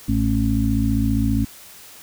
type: harmonic tone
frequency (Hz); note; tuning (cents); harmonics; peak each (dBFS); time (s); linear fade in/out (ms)
55; A1; 0; 1 / 2 / 4 / 5; -22 / -22 / -22 / -22; 0.08-1.45; 10
effects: white hiss -43 dBFS RMS until 2.02 s